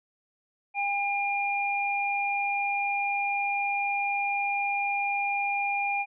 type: tone pair together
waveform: sine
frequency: 805 / 2408 Hz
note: G5 / D7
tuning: +46 / +43 cents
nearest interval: octave + perfect fifth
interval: 1897 cents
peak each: -28 dBFS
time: 0.74-6.06 s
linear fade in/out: 50 ms
effects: none

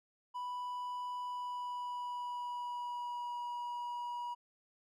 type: tone with pitch glide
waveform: triangle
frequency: 987.8 to 965.2 Hz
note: B5 to B5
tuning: 0 to -40 cents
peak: -36 dBFS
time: 0.34-4.35 s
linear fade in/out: 20 ms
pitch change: -40 cents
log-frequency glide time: 1.24-3.37 s
effects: none

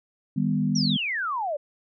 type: chord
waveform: sine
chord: Eb augmented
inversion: none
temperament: equal with one note detuned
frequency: 155.56 / 200.2 / 246.9 Hz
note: Eb3 / G3 / B3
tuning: 0 / +37 / 0 cents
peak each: -26 / -25 / -26 dBFS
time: 0.36-0.97 s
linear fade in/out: 10 ms
type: exponential sweep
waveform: sine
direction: down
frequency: 5930 to 554.4 Hz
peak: -25 dBFS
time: 0.75-1.57 s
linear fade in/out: 10 ms
effects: none

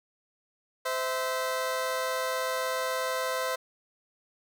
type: tone pair together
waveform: 20% pulse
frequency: 516 / 652.4 Hz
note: C5 / E5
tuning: -24 / -18 cents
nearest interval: major third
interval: 406 cents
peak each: -25 / -28 dBFS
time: 0.85-3.56 s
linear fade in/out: 10 ms
effects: none

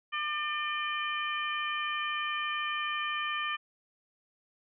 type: harmonic tone with a mistuned harmonic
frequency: 599 Hz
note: D5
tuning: 34 cents sharp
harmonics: 2 / 3 / 4 / 5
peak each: -34 / -36 / -37 / -38 dBFS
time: 0.12-3.57 s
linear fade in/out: 20 ms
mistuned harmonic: 5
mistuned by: +32 cents
effects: none

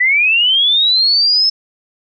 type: linear sweep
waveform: sine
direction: up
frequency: 1943 to 5274 Hz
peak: -9 dBFS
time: 0-1.5 s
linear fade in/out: 10 ms
effects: none

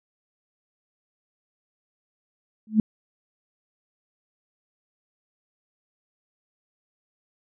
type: tone with exponential growth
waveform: sine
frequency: 216.7 Hz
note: A3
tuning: 26 cents flat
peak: -10 dBFS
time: 2.67-2.8 s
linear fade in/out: 2 ms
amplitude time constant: 27 ms
effects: none

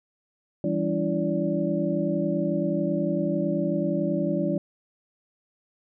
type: tone cluster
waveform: sine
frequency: 167.2 / 198 / 286.4 / 333.8 / 579 Hz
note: E3 / G3 / D4 / E4 / D5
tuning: +25 / +18 / -43 / +22 / -25 cents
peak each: -29 dBFS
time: 0.64-4.58 s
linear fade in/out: 2 ms
effects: none

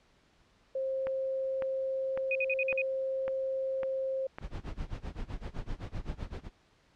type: tone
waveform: sine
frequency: 531 Hz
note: C5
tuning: 25 cents sharp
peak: -30 dBFS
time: 0.75-4.27 s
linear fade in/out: 5 ms
type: click train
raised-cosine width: 0.5 ms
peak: -24 dBFS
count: 7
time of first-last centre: 1.07-4.385 s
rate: 1.81 Hz
type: tone bursts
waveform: sine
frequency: 2491 Hz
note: D#7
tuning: 1 cent sharp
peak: -28 dBFS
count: 6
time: 2.31-2.817 s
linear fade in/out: 2 ms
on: 42 ms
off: 51 ms
type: noise with tremolo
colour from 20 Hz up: brown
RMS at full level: -35 dBFS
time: 4.4-6.5 s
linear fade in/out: 50 ms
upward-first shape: sine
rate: 7.8 Hz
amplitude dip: 95%
effects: pink hiss -66 dBFS RMS until 6.95 s + low-pass 5000 Hz 12 dB/octave

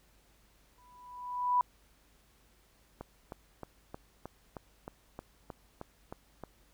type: tone with exponential growth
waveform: sine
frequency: 987.8 Hz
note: B5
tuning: in tune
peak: -22 dBFS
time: 0.78-1.61 s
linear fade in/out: 1 ms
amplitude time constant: 180 ms
type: click train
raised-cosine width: 1 ms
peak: -27 dBFS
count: 12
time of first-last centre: 3.01-6.437 s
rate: 3.21 Hz
effects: added 50 Hz sine -67 dBFS peak until 6.73 s + pink hiss -67 dBFS RMS until 6.73 s

